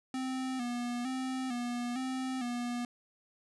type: tone with vibrato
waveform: square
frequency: 250.7 Hz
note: B3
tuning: 26 cents sharp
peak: -34 dBFS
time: 0.14-2.85 s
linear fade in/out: 2 ms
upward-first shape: square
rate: 1.1 Hz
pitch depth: 63 cents each way
effects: resampled to 24000 Hz